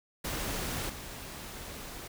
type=noise with level steps; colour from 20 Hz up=pink; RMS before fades=-35 / -43 dBFS; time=0.24-2.08 s; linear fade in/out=10 ms; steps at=0.89 s; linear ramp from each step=10 ms; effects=none